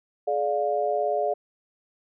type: chord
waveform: sine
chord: D diminished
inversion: second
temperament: just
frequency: 422.9 / 587.3 / 704.8 Hz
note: Ab4 / D5 / F5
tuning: +31 / 0 / +16 cents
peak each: -28 / -26 / -26 dBFS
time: 0.27-1.34 s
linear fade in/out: 10 ms
effects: none